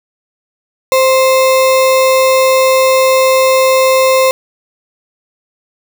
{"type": "tone with sample-and-hold", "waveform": "sine", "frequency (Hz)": 523.3, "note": "C5", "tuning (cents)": 0, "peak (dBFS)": -6, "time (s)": [0.92, 4.31], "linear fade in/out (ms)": 0, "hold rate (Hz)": 1575, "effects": []}